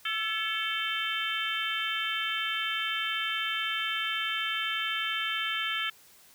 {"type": "harmonic tone with a mistuned harmonic", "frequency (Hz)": 444, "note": "A4", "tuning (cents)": 16, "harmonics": [3, 4, 5, 6, 7, 8], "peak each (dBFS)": [-35, -35, -36, -38, -33, -40], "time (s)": [0.05, 5.9], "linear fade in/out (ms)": 5, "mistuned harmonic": 4, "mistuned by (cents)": -60, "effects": ["white hiss -57 dBFS RMS until 6.34 s"]}